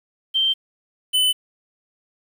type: tone pair in turn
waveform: sine / square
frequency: 3136 / 3015 Hz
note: G7 / F#7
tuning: 0 / +32 cents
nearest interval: minor second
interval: 68 cents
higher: first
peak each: -16 dBFS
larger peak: neither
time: 0.34-0.54 / 1.13-1.33 s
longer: neither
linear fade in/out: 20 ms
effects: 8-bit